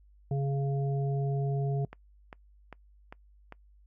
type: harmonic tone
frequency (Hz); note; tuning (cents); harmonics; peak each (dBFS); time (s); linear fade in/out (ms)
138.59; C#3; 0; 1 / 3 / 5; -27 / -37 / -41; 0.31-1.85; 2
type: click train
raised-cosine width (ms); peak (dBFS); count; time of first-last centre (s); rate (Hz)
0.5; -28; 5; 1.93-3.524; 2.51
effects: noise-tail reverb RT60 0.1 s tail -24 dB re dry + added 50 Hz sine -56 dBFS peak until 3.86 s